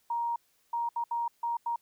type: tone bursts at uneven times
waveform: sine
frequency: 939 Hz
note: A#5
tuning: 12 cents sharp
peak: -28 dBFS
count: 6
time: 0.1-0.36 / 0.73-0.89 / 0.96-1.04 / 1.11-1.28 / 1.43-1.57 / 1.66-1.76 s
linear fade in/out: 5 ms
effects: white hiss -70 dBFS RMS until 1.81 s